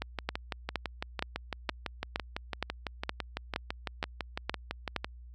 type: two click trains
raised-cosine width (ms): 0.3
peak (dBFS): -14 / -17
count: 11 / 31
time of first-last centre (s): 0.29-4.963 / 0.02-5.045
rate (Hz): 2.14 / 5.97
effects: added 60 Hz sine -46 dBFS peak until 5.34 s